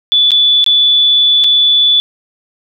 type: tone with dropouts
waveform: sine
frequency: 3463 Hz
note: A7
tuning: 28 cents flat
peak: -6 dBFS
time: 0.12-2 s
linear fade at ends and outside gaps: 0 ms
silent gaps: 0.307-0.317 / 0.642-0.663 / 1.439-1.443 s
effects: none